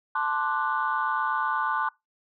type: chord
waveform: sine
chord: D dominant seventh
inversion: second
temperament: equal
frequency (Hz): 880 / 1046.5 / 1174.7 / 1480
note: A5 / C6 / D6 / F#6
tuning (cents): 0 / 0 / 0 / 0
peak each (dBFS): -29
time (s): 0.15-1.89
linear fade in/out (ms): 5
effects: noise-tail reverb RT60 0.2 s tail -24 dB re dry + tanh soft clip ceiling -15 dBFS